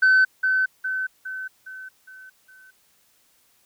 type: tone with echo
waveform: sine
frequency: 1524 Hz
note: G6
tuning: 49 cents flat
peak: -11 dBFS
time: 0.02-0.25 s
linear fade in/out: 10 ms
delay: 410 ms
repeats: 6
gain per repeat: -6 dB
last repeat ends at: 2.71 s
effects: tanh soft clip ceiling -11 dBFS + white hiss -62 dBFS RMS until 3.65 s